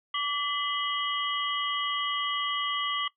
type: tone cluster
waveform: sine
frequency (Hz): 1156 / 2010 / 2926 / 3214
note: D6 / B6 / F#7 / G7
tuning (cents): -28 / +30 / -20 / +43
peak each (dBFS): -30 / -35 / -34 / -32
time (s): 0.14-3.08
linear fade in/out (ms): 5
effects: noise-tail reverb RT60 0.1 s tail -19 dB re dry